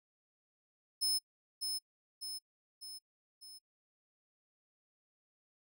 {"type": "tone with echo", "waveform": "sawtooth", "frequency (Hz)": 5210, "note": "E8", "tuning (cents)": -21, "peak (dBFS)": -28, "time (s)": [1.01, 1.19], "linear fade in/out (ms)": 20, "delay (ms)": 600, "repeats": 4, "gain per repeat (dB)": -5, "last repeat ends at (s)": 3.59, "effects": ["noise-tail reverb RT60 0.1 s tail -25 dB re dry"]}